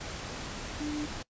sine tone in noise, 298 Hz, D4, 25 cents sharp, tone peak -31 dBFS, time 0.8-1.06 s, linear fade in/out 10 ms, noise pink, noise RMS -39 dBFS, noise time 0-1.23 s, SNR +5 dB, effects noise-tail reverb RT60 0.1 s tail -21 dB re dry + resampled to 16000 Hz

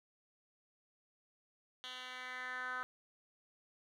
10% pulse tone with band-pass filter sweep, 253.6 Hz, B3, 46 cents sharp, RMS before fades -44 dBFS, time 1.84-2.83 s, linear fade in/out 0 ms, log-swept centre 3100 to 1400 Hz, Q 3.8, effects none

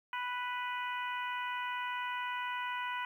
harmonic tone, 493.9 Hz, B4, in tune, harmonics 2 / 3 / 4 / 5 / 6, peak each -37 / -41 / -43 / -45 / -47 dBFS, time 0.13-3.05 s, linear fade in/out 2 ms, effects 11-bit

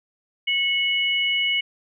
sine tone pair together, 2199 / 2935 Hz, C#7 / F#7, -14 / -15 cents, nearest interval perfect fourth, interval 499 cents, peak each -22 dBFS, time 0.47-1.61 s, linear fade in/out 10 ms, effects none

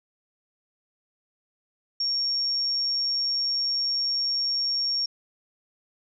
sine tone, 5530 Hz, F8, 18 cents flat, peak -23 dBFS, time 2-5.06 s, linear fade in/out 5 ms, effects none

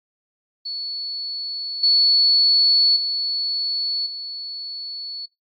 sine tone with level steps, 4419 Hz, C#8, 6 cents flat, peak -26 / -13 / -21 / -29 dBFS, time 0.65-5.26 s, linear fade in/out 10 ms, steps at 1.83 / 2.96 / 4.06 s, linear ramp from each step 5 ms, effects noise-tail reverb RT60 0.2 s tail -20 dB re dry + AAC 48 kbps

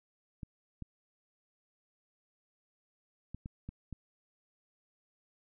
clicks, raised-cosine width 5 ms, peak -29 dBFS, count 6, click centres 0.432 / 0.823 / 3.346 / 3.459 / 3.69 / 3.927 s, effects none

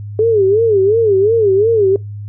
sine tone with vibrato, 419.5 Hz, G#4, 17 cents sharp, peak -8 dBFS, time 0.19-1.96 s, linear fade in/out 2 ms, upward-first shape sine, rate 2.8 Hz, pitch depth 170 cents each way, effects noise-tail reverb RT60 0.2 s tail -23 dB re dry + added 103 Hz sine -24 dBFS peak until 2.28 s

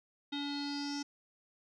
square tone with low-pass filter sweep, 286 Hz, D4, 46 cents flat, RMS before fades -38 dBFS, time 0.32-1.03 s, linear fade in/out 10 ms, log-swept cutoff 3600 to 5800 Hz, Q 8.4, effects none

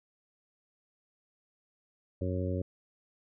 harmonic tone, 91.7 Hz, F#2, 15 cents flat, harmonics 1 / 2 / 3 / 4 / 5 / 6, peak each -32 / -38 / -38 / -40 / -41 / -39 dBFS, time 2.21-2.62 s, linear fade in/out 5 ms, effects none

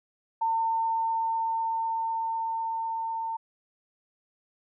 sine tone with level ramp, 904 Hz, A5, 47 cents sharp, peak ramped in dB -23 to -29 dBFS, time 0.41-3.37 s, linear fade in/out 10 ms, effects none

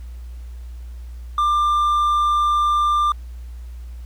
sine tone with hard clipping, 1191 Hz, D6, 24 cents sharp, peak -16 dBFS, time 1.38-3.12 s, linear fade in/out 2 ms, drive 3 dB, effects added 60 Hz sine -31 dBFS peak until 4.05 s + pink hiss -55 dBFS RMS until 4.05 s

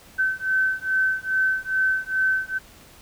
sine beating tone pair, 1532 / 1534.4 Hz, G6 / G6, -40 / -37 cents, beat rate 2.4 Hz, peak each -23 / -23 dBFS, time 0.18-2.59 s, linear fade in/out 20 ms, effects pink hiss -49 dBFS RMS until 3.01 s

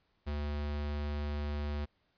square tone, 73.42 Hz, D2, in tune, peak -34 dBFS, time 0.26-1.86 s, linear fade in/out 20 ms, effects pink hiss -75 dBFS RMS until 2.17 s + resampled to 11025 Hz

